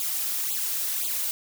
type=noise with flanger; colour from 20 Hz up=blue; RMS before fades=-28 dBFS; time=0-1.31 s; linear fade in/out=0 ms; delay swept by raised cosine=0.26 to 3.76 ms; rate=1.9 Hz; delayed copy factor=+1; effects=none